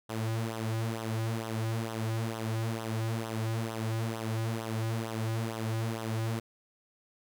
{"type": "tone with flanger", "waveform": "sawtooth", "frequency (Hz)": 112.5, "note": "A2", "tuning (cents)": 39, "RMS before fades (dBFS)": -33, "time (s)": [0.09, 6.4], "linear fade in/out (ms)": 10, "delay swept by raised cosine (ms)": [0.42, 4.52], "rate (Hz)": 2.2, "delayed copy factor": -0.7, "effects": []}